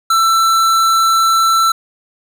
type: tone with hard clipping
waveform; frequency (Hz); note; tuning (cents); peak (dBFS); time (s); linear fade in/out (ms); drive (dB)
sine; 1335; E6; +22; -11; 0.1-1.72; 5; 17
effects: none